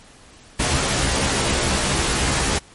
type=noise with comb filter; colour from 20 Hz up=pink; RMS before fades=-20 dBFS; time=0.59-2.59 s; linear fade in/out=10 ms; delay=15 ms; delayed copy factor=+0.9; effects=pink hiss -47 dBFS RMS until 2.74 s + MP3 48 kbps